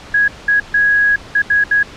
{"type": "tone bursts at uneven times", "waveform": "sine", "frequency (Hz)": 1661.2, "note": "G#6", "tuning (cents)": 0, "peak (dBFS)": -9, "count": 6, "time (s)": [[0.14, 0.28], [0.48, 0.6], [0.74, 1.16], [1.35, 1.42], [1.5, 1.64], [1.71, 1.83]], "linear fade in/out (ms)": 5, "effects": ["pink hiss -35 dBFS RMS until 1.96 s", "low-pass 5000 Hz 12 dB/octave"]}